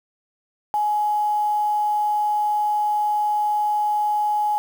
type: tone with quantisation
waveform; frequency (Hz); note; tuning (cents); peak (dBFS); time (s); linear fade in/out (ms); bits
sine; 839; G#5; +17; -18; 0.74-4.58; 0; 7
effects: none